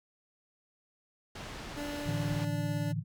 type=low-pass noise; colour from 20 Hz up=pink; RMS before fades=-43 dBFS; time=1.35-2.45 s; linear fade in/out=5 ms; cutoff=5300 Hz; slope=12 dB/octave
type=tone; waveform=25% pulse; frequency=291.1 Hz; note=D4; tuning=15 cents flat; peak=-33 dBFS; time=1.76-2.93 s; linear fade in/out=20 ms
type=chord; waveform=sine; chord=A suspended fourth; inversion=none; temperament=equal; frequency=110 / 146.83 / 164.81 Hz; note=A2 / D3 / E3; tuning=0 / 0 / 0 cents; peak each=-35 dBFS; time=2.04-3.04 s; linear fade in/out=50 ms
effects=none